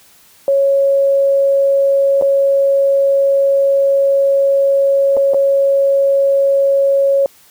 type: tone with dropouts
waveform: sine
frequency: 552 Hz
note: C#5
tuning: 7 cents flat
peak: -9 dBFS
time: 0.48-7.26 s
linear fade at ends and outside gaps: 1 ms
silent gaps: 2.213-2.222 / 5.168-5.172 / 5.336-5.344 s
effects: white hiss -47 dBFS RMS until 7.5 s